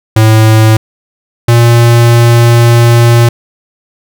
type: tone pair in turn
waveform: square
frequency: 110 / 117.98 Hz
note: A2 / A#2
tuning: 0 / +21 cents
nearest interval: minor second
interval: 121 cents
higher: second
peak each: -3 dBFS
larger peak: neither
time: 0.16-0.77 / 1.48-3.29 s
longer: second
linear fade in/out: 5 ms
effects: none